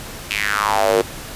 square tone with high-pass filter sweep, 51.6 Hz, G#1, 10 cents flat, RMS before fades -18 dBFS, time 0.3-1.02 s, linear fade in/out 10 ms, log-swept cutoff 2700 to 400 Hz, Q 4.6, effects pink hiss -33 dBFS RMS until 1.35 s + resampled to 32000 Hz

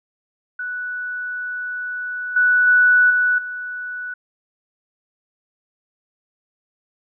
sine tone with level steps, 1480 Hz, F#6, in tune, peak -24 / -12 / -10 / -14 / -26 dBFS, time 0.59-4.14 s, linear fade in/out 5 ms, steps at 2.36 / 2.67 / 3.1 / 3.38 s, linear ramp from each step 5 ms, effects none

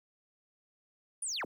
sine linear sweep, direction down, 9956 to 92.3 Hz, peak -32 dBFS, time 1.22-1.45 s, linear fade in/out 5 ms, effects tanh soft clip ceiling -31 dBFS + 11-bit

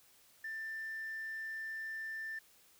sine tone, 1780 Hz, A6, 20 cents sharp, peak -38 dBFS, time 0.44-2.39 s, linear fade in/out 5 ms, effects tanh soft clip ceiling -36 dBFS + white hiss -65 dBFS RMS until 2.79 s

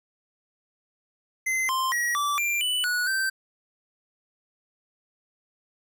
square tone with pitch steps, 2061 / 1047 / 1909 / 1162 / 2375 / 2978 / 1466 / 1556 Hz, C7 / C6 / A#6 / D6 / D7 / F#7 / F#6 / G6, -27 / +1 / +41 / -19 / +19 / +11 / -16 / -13 cents, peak -24 dBFS, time 1.46-3.3 s, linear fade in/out 10 ms, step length 230 ms, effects none

